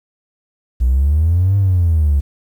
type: exponential two-way sweep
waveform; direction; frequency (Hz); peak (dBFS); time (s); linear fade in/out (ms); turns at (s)
triangle; up then down; 59.2 to 101 to 68.7; -7; 0.8-2.21; 20; 1.57
effects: tanh soft clip ceiling -7 dBFS + 8-bit